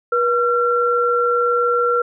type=tone pair together; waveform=sine; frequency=482.1 / 1363.6 Hz; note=B4 / F6; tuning=-42 / -42 cents; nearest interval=octave + tritone; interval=1800 cents; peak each=-17 dBFS; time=0.12-2.02 s; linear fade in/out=5 ms; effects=none